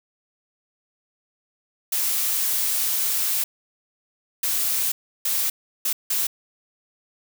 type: noise bursts at uneven times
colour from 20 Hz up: blue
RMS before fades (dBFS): -23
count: 5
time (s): 1.92-3.44 / 4.43-4.92 / 5.25-5.5 / 5.85-5.93 / 6.1-6.27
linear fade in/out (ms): 5
effects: none